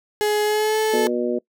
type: tone with pitch glide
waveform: 35% pulse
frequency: 420.3 to 435.1 Hz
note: G#4 to A4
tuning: +21 to -19 cents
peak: -16 dBFS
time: 0.21-1.07 s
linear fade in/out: 0 ms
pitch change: +60 cents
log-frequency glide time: 0.44-0.79 s
type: harmonic tone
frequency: 121.3 Hz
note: B2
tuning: 31 cents flat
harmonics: 2 / 3 / 4 / 5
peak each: -25 / -23 / -26 / -28 dBFS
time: 0.93-1.39 s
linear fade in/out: 10 ms
effects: noise-tail reverb RT60 0.1 s tail -22 dB re dry